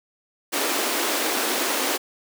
pink high-pass noise, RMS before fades -24 dBFS, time 0.52-1.98 s, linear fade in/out 20 ms, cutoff 260 Hz, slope 48 dB/octave, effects none

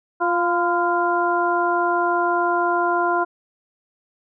harmonic tone with a mistuned harmonic, 349.2 Hz, F4, in tune, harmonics 1 / 2 / 3 / 4, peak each -23 / -22 / -22 / -24 dBFS, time 0.2-3.25 s, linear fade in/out 20 ms, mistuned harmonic 3, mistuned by -43 cents, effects none

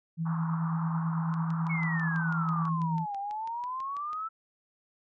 sine tone with tremolo, 163.9 Hz, E3, 10 cents flat, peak -26 dBFS, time 0.17-3.06 s, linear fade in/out 50 ms, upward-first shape sine, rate 9.1 Hz, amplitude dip 30%
pink band-pass noise, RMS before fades -40 dBFS, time 0.25-2.7 s, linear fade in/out 20 ms, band 880 to 1300 Hz, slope 48 dB/octave
click train, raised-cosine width 0.2 ms, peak -32 dBFS, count 18, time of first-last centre 1.34-4.131 s, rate 6.09 Hz
sine exponential two-way sweep, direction down then up, 2239 to 784 to 1332 Hz, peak -32 dBFS, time 1.69-4.29 s, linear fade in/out 20 ms, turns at 3.17 s
effects none

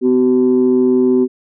sine tone pair together, 253.2 / 379.4 Hz, B3 / F#4, +43 / +43 cents, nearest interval perfect fifth, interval 700 cents, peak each -11 dBFS, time 0.01-1.28 s, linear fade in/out 50 ms, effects tanh soft clip ceiling -4 dBFS

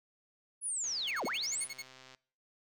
sine linear two-way sweep, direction down then up, 10548 to 180 to 10548 Hz, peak -33 dBFS, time 0.61-1.68 s, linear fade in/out 50 ms, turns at 1.25 s
click train, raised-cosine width 0.2 ms, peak -36 dBFS, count 171, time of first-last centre 0.84-2.148 s, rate 130 Hz
20% pulse tone bursts, 2186 Hz, C#7, 25 cents flat, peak -34 dBFS, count 9, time 1.07-1.824 s, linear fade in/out 10 ms, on 42 ms, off 47 ms
effects noise-tail reverb RT60 0.5 s tail -23 dB re dry

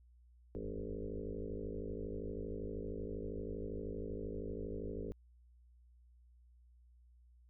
sine tone with frequency modulation, 233.1 Hz, A#3, in tune, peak -39 dBFS, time 0.55-5.12 s, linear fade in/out 0 ms, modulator 52.7 Hz, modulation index 4.8, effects added 60 Hz sine -61 dBFS peak until 7.49 s

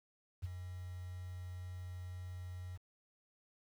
sine tone with ADSR envelope, 90.2 Hz, F#2, 44 cents flat, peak -34 dBFS, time 0.42-2.78 s, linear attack 25 ms, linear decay 20 ms, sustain -9 dB, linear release 22 ms, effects 10-bit

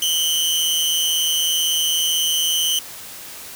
sawtooth tone pair together, 2960 / 3122 Hz, F#7 / G7, 0 / -8 cents, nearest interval minor second, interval 92 cents, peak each -17 dBFS, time 0.02-2.79 s, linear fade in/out 2 ms, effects white hiss -36 dBFS RMS until 3.55 s

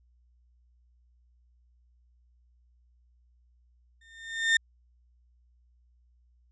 35% pulse tone with exponential growth, 1816 Hz, A#6, 46 cents flat, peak -16 dBFS, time 4.01-4.57 s, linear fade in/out 5 ms, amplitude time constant 120 ms, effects added 60 Hz sine -61 dBFS peak until 6.51 s + resampled to 16000 Hz

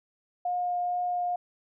sine tone with vibrato, 713 Hz, F5, 36 cents sharp, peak -26 dBFS, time 0.45-1.36 s, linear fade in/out 5 ms, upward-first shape triangle, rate 2.2 Hz, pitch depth 8 cents each way, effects none

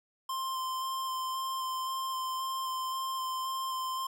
square tone with vibrato, 1046.5 Hz, C6, in tune, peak -33 dBFS, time 0.29-4.07 s, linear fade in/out 5 ms, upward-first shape square, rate 1.9 Hz, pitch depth 10 cents each way, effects none

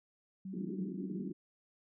sine tone, 190.2 Hz, F#3, 48 cents sharp, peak -40 dBFS, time 0.45-1.3 s, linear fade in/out 5 ms
pink band-pass noise, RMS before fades -42 dBFS, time 0.53-1.33 s, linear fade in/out 10 ms, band 160 to 390 Hz, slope 96 dB/octave
effects none

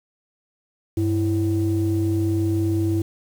sine tone pair together, 98.3 / 329.6 Hz, G2 / E4, +5 / 0 cents, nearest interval octave + major sixth, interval 2095 cents, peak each -20 dBFS, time 0.97-3.02 s, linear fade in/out 5 ms, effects tanh soft clip ceiling -13 dBFS + 7-bit

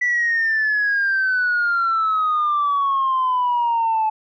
sine exponential sweep, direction down, 1975.5 to 864 Hz, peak -15 dBFS, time 0.01-4.1 s, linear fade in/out 10 ms, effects tanh soft clip ceiling -13 dBFS

